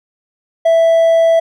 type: tone with hard clipping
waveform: triangle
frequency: 660 Hz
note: E5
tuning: 2 cents sharp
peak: -8 dBFS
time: 0.65-1.4 s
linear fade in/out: 10 ms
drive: 5 dB
effects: none